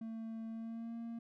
triangle tone with pitch glide, 224.5 to 231.2 Hz, A3 to A#3, +35 to -14 cents, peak -39 dBFS, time 0.01-1.19 s, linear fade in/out 5 ms, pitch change +51 cents, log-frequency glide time 0.51-0.95 s, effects none

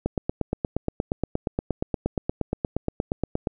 click train, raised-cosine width 2 ms, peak -10 dBFS, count 30, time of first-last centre 0.06-3.472 s, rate 8.5 Hz, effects none

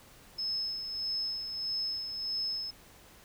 sine tone with tremolo, 5200 Hz, E8, 24 cents flat, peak -30 dBFS, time 0.38-2.71 s, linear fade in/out 10 ms, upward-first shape sine, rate 1.6 Hz, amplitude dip 50%, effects pink hiss -56 dBFS RMS until 3.24 s

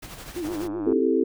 pink noise with tremolo, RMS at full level -38 dBFS, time 0.02-0.68 s, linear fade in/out 10 ms, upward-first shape sine, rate 12 Hz, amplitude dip 50%
sine tone with vibrato, 326.8 Hz, E4, 15 cents flat, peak -27 dBFS, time 0.36-1.01 s, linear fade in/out 5 ms, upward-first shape sine, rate 7.9 Hz, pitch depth 160 cents each way
click train, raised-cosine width 1 ms, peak -24 dBFS, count 50, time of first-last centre 0.45-0.926 s, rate 103 Hz
sine chord, A minor seventh, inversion first, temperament equal, 261.6 / 329.6 / 392 / 440 Hz, C4 / E4 / G4 / A4, 0 / 0 / 0 / 0 cents, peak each -24 dBFS, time 0.86-1.24 s, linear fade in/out 10 ms
effects none

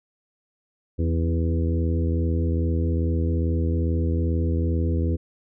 harmonic tone with a mistuned harmonic, 82.41 Hz, E2, in tune, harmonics 1 / 2 / 3 / 4 / 5 / 6, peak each -21 / -30 / -30 / -31 / -35 / -35 dBFS, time 0.98-5.17 s, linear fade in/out 20 ms, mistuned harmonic 3, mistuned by +31 cents, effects none

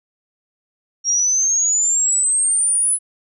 sine exponential sweep, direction up, 5588 to 10150 Hz, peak -14 dBFS, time 1.04-2.99 s, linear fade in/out 50 ms, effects none

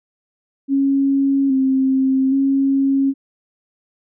sine tone with pitch steps, 274.7 / 265.1 / 272.7 Hz, C#4 / C4 / C#4, -16 / +23 / -28 cents, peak -13 dBFS, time 0.68-3.14 s, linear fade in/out 50 ms, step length 820 ms, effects none

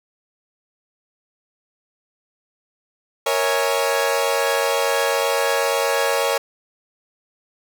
sawtooth chord, A# half-diminished seventh, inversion none, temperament equal with one note detuned, 466.2 / 554.4 / 652.8 / 830.6 Hz, A#4 / C#5 / E5 / G#5, 0 / 0 / -17 / 0 cents, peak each -19 / -17 / -23 / -22 dBFS, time 3.26-6.38 s, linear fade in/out 5 ms, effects none

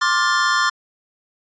square chord, D minor seventh, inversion third, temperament just, 1057.2 / 1174.7 / 1409.6 / 1762 Hz, C6 / D6 / F6 / A6, +18 / 0 / +16 / +2 cents, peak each -22 dBFS, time 0.01-0.7 s, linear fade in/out 10 ms, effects resampled to 16000 Hz

